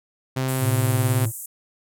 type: tone with pitch glide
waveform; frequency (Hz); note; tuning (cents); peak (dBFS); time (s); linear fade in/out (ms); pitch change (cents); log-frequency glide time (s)
sawtooth; 130.81 to 129.61; C3 to C3; 0 to -16; -18; 0.36-1.26; 10; -16; 0.81-1.01
type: band-pass noise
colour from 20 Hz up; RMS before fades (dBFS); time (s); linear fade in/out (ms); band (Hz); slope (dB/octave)
pink; -35; 0.48-1.46; 5; 7500 to 15000; 48
type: tone with vibrato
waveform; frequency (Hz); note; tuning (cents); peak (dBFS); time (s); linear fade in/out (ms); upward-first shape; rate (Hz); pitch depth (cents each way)
triangle; 111.6; A2; +25; -18; 0.6-1.32; 50; sine; 2.2; 11
effects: none